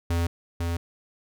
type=tone pair in turn; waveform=square; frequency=84.9 / 84.9 Hz; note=F2 / F2; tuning=-48 / -48 cents; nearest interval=unison; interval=0 cents; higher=neither; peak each=-23 / -26 dBFS; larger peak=first; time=0.1-0.27 / 0.6-0.77 s; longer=neither; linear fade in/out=5 ms; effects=none